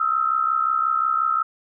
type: tone pair together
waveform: sine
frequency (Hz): 1273 / 1338.6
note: D#6 / E6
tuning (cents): +39 / +26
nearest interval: minor second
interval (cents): 87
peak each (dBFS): -21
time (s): 0-1.43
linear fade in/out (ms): 5
effects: none